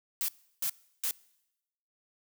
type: noise bursts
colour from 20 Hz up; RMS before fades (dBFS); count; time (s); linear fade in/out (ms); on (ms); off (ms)
blue; -31; 3; 0.21-1.109; 0; 73; 340
effects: noise-tail reverb RT60 0.9 s tail -23 dB re dry